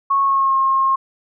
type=tone with pitch glide; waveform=sine; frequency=1100 to 1073 Hz; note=C#6 to C6; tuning=-14 to +43 cents; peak=-13 dBFS; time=0.1-0.96 s; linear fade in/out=10 ms; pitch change=-43 cents; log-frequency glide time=0.22-0.56 s; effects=none